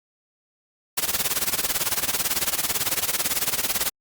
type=noise with tremolo; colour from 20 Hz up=white; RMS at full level=-21 dBFS; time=0.97-3.9 s; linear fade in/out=10 ms; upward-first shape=sine; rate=18 Hz; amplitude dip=85%; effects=Opus 48 kbps